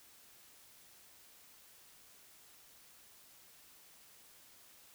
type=silence; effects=white hiss -61 dBFS RMS until 4.94 s